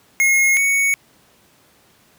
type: tone pair in turn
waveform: square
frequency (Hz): 2159 / 2224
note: C#7 / C#7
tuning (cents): -46 / +5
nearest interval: minor second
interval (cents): 51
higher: second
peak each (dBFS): -13 / -15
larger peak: first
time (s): 0.2-0.57 / 0.57-0.94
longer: neither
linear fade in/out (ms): 0
effects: pink hiss -54 dBFS RMS until 2.18 s + high-pass 100 Hz 12 dB/octave